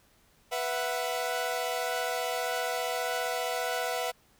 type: chord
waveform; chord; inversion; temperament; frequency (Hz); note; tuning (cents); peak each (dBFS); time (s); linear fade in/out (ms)
sawtooth; B suspended fourth; none; equal with one note detuned; 493.9 / 665 / 740; B4 / E5 / F#5; 0 / +15 / 0; -30; 0.51-4.12; 20
effects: pink hiss -64 dBFS RMS until 4.39 s